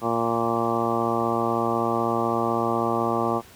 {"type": "harmonic tone with a mistuned harmonic", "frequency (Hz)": 116, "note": "A#2", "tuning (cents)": -8, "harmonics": [1, 2, 3, 4, 5, 6, 7, 8, 9, 10], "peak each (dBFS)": [-34, -29, -28, -30, -31, -30, -30, -34, -32, -29], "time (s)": [0.01, 3.42], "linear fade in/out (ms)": 50, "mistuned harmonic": 9, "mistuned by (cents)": 17, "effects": ["pink hiss -49 dBFS RMS until 3.55 s", "high-pass 60 Hz 12 dB/octave"]}